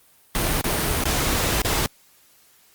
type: noise with dropouts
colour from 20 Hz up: pink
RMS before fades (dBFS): -22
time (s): 0.35-1.86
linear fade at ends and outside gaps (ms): 0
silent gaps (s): 0.612-0.642 / 1.038-1.055 / 1.618-1.648
effects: white hiss -56 dBFS RMS until 2.74 s + Opus 32 kbps